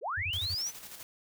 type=linear sweep; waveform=sine; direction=up; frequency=349.2 to 6210 Hz; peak=-31 dBFS; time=0.01-0.72 s; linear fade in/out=50 ms
type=tone bursts; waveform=sine; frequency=90.9 Hz; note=F#2; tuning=30 cents flat; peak=-35 dBFS; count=5; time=0.17-0.551 s; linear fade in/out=10 ms; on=57 ms; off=24 ms
type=noise with tremolo; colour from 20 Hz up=white; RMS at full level=-45 dBFS; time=0.33-1.03 s; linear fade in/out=0 ms; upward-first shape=square; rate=12 Hz; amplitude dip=45%
effects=none